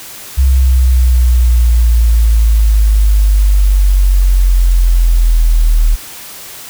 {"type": "exponential sweep", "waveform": "sine", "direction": "down", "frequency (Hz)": [66.4, 38.89], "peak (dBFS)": -5, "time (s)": [0.37, 5.96], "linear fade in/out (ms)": 20, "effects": ["white hiss -30 dBFS RMS until 6.69 s"]}